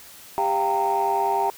sine tone cluster, 397.4 / 690 / 780 / 920 Hz, G4 / F5 / G5 / A#5, +24 / -21 / -9 / -23 cents, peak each -26 / -27 / -23 / -22 dBFS, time 0.38-1.5 s, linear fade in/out 0 ms, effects tanh soft clip ceiling -13 dBFS + white hiss -45 dBFS RMS until 1.57 s

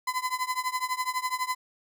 35% pulse tone with tremolo, 1014 Hz, B5, 45 cents sharp, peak -22 dBFS, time 0.07-1.55 s, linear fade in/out 5 ms, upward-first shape triangle, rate 12 Hz, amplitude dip 95%, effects none

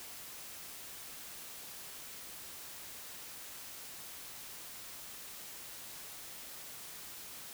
silence, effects white hiss -48 dBFS RMS until 7.53 s

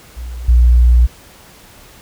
sine tone with level steps, 59.9 Hz, A#1, 48 cents sharp, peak -23 / -4 dBFS, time 0.16-1.07 s, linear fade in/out 20 ms, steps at 0.48 s, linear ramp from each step 10 ms, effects tanh soft clip ceiling -2 dBFS + pink hiss -42 dBFS RMS until 2.01 s

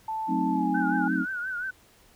sine tone with pitch glide, 880 to 825.8 Hz, A5 to G#5, 0 to -10 cents, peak -28 dBFS, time 0.08-1.08 s, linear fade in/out 5 ms, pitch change -110 cents, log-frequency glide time 0.5-0.69 s
sine chord, F# diminished seventh, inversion none, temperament equal, 185 / 220 / 261.6 / 311.1 Hz, F#3 / A3 / C4 / Eb4, 0 / 0 / 0 / 0 cents, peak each -30 / -32 / -28 / -29 dBFS, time 0.27-1.26 s, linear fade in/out 50 ms
sine tone with vibrato, 1484 Hz, F#6, 5 cents sharp, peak -29 dBFS, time 0.74-1.71 s, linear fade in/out 10 ms, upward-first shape triangle, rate 5.7 Hz, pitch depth 100 cents each way
effects pink hiss -58 dBFS RMS until 2.15 s

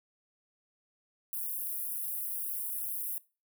white high-pass noise, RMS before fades -36 dBFS, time 1.33-3.18 s, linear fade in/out 0 ms, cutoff 10000 Hz, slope 48 dB/octave, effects noise-tail reverb RT60 0.3 s tail -20 dB re dry

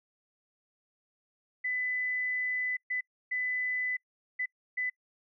sine tone bursts at uneven times, 2002 Hz, B6, 23 cents sharp, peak -29 dBFS, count 5, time 1.64-2.77 / 2.9-3.01 / 3.31-3.97 / 4.39-4.46 / 4.77-4.9 s, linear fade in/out 10 ms, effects noise-tail reverb RT60 0.1 s tail -26 dB re dry

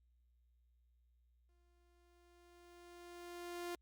sawtooth tone with exponential growth, 349.2 Hz, F4, in tune, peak -37 dBFS, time 1.49-3.75 s, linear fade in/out 0 ms, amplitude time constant 490 ms, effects added 60 Hz sine -70 dBFS peak until 3.81 s + Opus 48 kbps

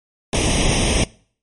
pink noise with comb filter, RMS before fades -17 dBFS, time 0.33-1.04 s, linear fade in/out 2 ms, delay 0.34 ms, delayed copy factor +0.8, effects noise-tail reverb RT60 0.5 s tail -23 dB re dry + MP3 48 kbps

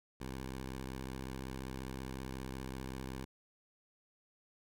10% pulse tone with vibrato, 65.41 Hz, C2, in tune, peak -33 dBFS, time 0.2-3.25 s, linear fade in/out 10 ms, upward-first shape square, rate 15 Hz, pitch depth 47 cents each way, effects none

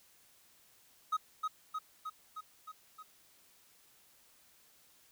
triangle tone with echo, 1264 Hz, D#6, 27 cents sharp, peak -27 dBFS, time 1.12-1.17 s, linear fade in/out 10 ms, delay 310 ms, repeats 6, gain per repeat -3 dB, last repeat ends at 3.03 s, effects white hiss -65 dBFS RMS until 5.11 s

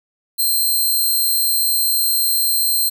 5% pulse tone, 4157 Hz, C8, 12 cents flat, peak -8 dBFS, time 0.38-2.9 s, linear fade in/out 20 ms, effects none

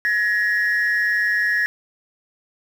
sine tone pair together, 1685.9 / 1887 Hz, G#6 / A#6, +26 / +21 cents, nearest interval major second, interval 195 cents, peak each -18 dBFS, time 0.05-1.66 s, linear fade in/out 0 ms, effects tanh soft clip ceiling -13 dBFS + 7-bit

